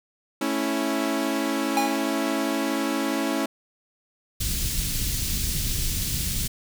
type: chord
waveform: sawtooth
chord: A major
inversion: none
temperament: equal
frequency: 220 / 277.2 / 329.6 Hz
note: A3 / C#4 / E4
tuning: 0 / 0 / 0 cents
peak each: -27 / -22 / -24 dBFS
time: 0.41-3.46 s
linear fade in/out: 5 ms
type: tone with exponential decay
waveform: square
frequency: 819 Hz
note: G#5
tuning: 24 cents flat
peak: -19 dBFS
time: 1.77-2.18 s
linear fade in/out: 1 ms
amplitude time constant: 87 ms
type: band-stop noise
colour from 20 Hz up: pink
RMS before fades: -26 dBFS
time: 4.4-6.48 s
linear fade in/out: 10 ms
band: 160 to 3900 Hz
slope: 12 dB/octave
effects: none